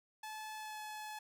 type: tone with pitch glide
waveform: sawtooth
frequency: 864 to 855.1 Hz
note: A5 to A5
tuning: -32 to -50 cents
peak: -40 dBFS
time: 0.23-1.19 s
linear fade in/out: 5 ms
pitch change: -18 cents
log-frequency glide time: 0.57-0.8 s
effects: none